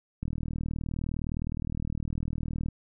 click train, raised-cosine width 5 ms, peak -20 dBFS, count 98, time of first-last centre 0.23-2.686 s, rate 39.5 Hz, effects none

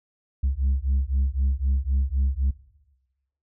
sine beating tone pair, 65.41 / 69.31 Hz, C2 / C#2, 0 / 0 cents, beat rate 3.9 Hz, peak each -22 dBFS, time 0.43-2.51 s, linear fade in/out 10 ms, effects noise-tail reverb RT60 1.0 s tail -18 dB re dry + tanh soft clip ceiling -17 dBFS

